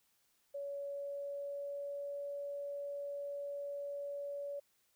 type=tone with pitch glide; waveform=sine; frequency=564 to 568.6 Hz; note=C#5 to C#5; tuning=+30 to +44 cents; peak=-39 dBFS; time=0.54-4.6 s; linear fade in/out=10 ms; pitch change=+14 cents; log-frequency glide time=0.81-2.23 s; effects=white hiss -75 dBFS RMS until 4.95 s